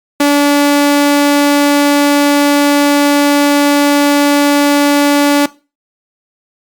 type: tone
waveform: sawtooth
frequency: 287.8 Hz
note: D4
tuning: 35 cents flat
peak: -3 dBFS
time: 0.2-5.46 s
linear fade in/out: 5 ms
effects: noise-tail reverb RT60 0.3 s tail -19 dB re dry + Opus 48 kbps